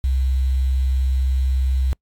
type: tone with quantisation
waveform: sine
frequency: 65.41 Hz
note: C2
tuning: in tune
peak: -16 dBFS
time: 0.04-1.93 s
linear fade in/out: 0 ms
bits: 7
effects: noise-tail reverb RT60 0.1 s tail -26 dB re dry + AAC 64 kbps